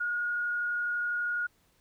sine tone with frequency modulation, 1437 Hz, F6, 49 cents sharp, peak -28 dBFS, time 0-1.47 s, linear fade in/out 10 ms, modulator 32.1 Hz, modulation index 0.51, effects pink hiss -68 dBFS RMS until 1.8 s

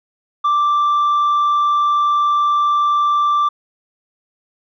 sine tone with tanh clipping, 1174.7 Hz, D6, in tune, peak -13 dBFS, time 0.44-3.49 s, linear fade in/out 10 ms, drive 2 dB, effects none

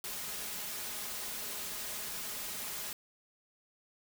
white noise with comb filter, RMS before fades -40 dBFS, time 0.04-2.93 s, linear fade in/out 2 ms, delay 4.8 ms, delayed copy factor +0.5, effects none

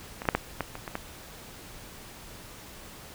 clicks, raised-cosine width 0.5 ms, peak -20 / -21 / -6 / -8 / -13 / -22 / -20 / -15 dBFS, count 8, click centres 0.219 / 0.254 / 0.288 / 0.35 / 0.607 / 0.754 / 0.878 / 0.954 s, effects pink hiss -46 dBFS RMS until 3.14 s

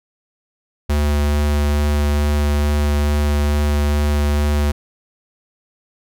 square tone with vibrato, 73.42 Hz, D2, in tune, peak -15 dBFS, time 0.89-4.72 s, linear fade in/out 10 ms, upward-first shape sine, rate 2.3 Hz, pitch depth 9 cents each way, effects none

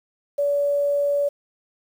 sine tone with quantisation, 572 Hz, D5, 46 cents flat, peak -18 dBFS, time 0.38-1.29 s, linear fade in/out 10 ms, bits 8, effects none

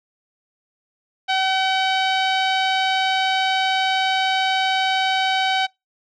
sawtooth tone with low-pass filter, 761 Hz, F#5, 48 cents sharp, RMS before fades -20 dBFS, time 1.28-5.67 s, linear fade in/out 20 ms, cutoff 3600 Hz, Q 2.3, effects noise-tail reverb RT60 0.2 s tail -24 dB re dry

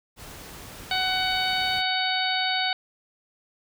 pink noise, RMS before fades -42 dBFS, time 0.16-1.83 s, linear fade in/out 50 ms
harmonic tone, 748 Hz, F#5, 19 cents sharp, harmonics 1 / 2 / 3 / 4 / 5 / 6, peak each -28 / -30 / -31 / -31 / -29 / -31 dBFS, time 0.91-2.73 s, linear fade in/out 2 ms
effects none

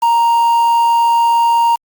triangle tone with quantisation, 932.3 Hz, A#5, in tune, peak -7 dBFS, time 0.02-1.76 s, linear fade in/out 10 ms, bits 5, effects Opus 48 kbps

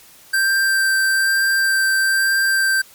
square tone with vibrato, 1571 Hz, G6, 3 cents sharp, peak -15 dBFS, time 0.33-2.82 s, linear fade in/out 10 ms, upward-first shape sine, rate 1.1 Hz, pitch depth 9 cents each way, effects white hiss -46 dBFS RMS until 2.94 s + MP3 96 kbps

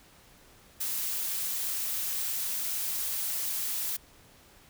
blue noise, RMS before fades -32 dBFS, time 0.8-3.97 s, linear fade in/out 10 ms, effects pink hiss -57 dBFS RMS until 4.69 s

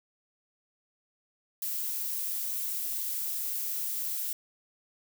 violet noise, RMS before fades -33 dBFS, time 1.62-4.33 s, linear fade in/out 2 ms, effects none

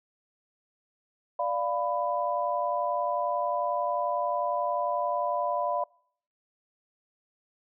sine chord, B diminished, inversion first, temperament equal with one note detuned, 587.3 / 698.5 / 995.2 Hz, D5 / F5 / B5, 0 / 0 / +13 cents, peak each -30 dBFS, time 1.39-5.84 s, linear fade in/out 5 ms, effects noise-tail reverb RT60 0.6 s tail -26 dB re dry

